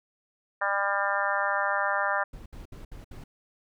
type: harmonic tone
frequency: 199.6 Hz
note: G3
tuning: 32 cents sharp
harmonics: 3 / 4 / 5 / 6 / 7 / 8 / 9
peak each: -32 / -32 / -32 / -32 / -32 / -32 / -32 dBFS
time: 0.61-2.24 s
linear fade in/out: 10 ms
type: noise bursts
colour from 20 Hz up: brown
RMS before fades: -42 dBFS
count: 5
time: 2.33-3.24 s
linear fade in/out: 5 ms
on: 130 ms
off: 65 ms
effects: none